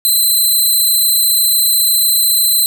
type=tone; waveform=5% pulse; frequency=4057 Hz; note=B7; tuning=46 cents sharp; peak=-3 dBFS; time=0.05-2.66 s; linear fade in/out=0 ms; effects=none